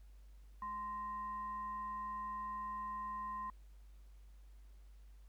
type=tone with frequency modulation; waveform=sine; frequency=1039 Hz; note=C6; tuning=12 cents flat; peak=-40 dBFS; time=0.62-3.5 s; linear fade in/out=2 ms; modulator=830 Hz; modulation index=0.29; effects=added 50 Hz sine -55 dBFS peak until 5.28 s + pink hiss -75 dBFS RMS until 5.28 s